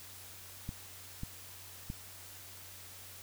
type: clicks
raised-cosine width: 5 ms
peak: -26 dBFS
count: 3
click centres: 0.691 / 1.234 / 1.901 s
effects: added 93 Hz sine -58 dBFS peak until 3.22 s + white hiss -51 dBFS RMS until 3.22 s